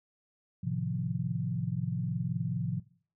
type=chord; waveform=sine; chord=F dominant seventh; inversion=first; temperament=equal; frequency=110 / 130.81 / 155.56 / 174.61 Hz; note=A2 / C3 / Eb3 / F3; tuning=0 / 0 / 0 / 0 cents; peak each=-36 / -34 / -37 / -34 dBFS; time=0.63-2.8 s; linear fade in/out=10 ms; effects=noise-tail reverb RT60 0.5 s tail -21 dB re dry